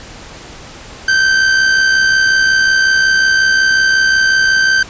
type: tone with amplitude modulation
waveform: 45% pulse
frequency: 1554 Hz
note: G6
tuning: 16 cents flat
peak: -7 dBFS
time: 1.08-4.83 s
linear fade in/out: 5 ms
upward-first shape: sine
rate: 65.5 Hz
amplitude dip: 40%
effects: pink hiss -33 dBFS RMS until 4.89 s + resampled to 16000 Hz